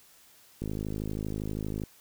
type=click train; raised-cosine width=3 ms; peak=-21 dBFS; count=65; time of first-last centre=0.62-1.837 s; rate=52.6 Hz; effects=white hiss -58 dBFS RMS until 2 s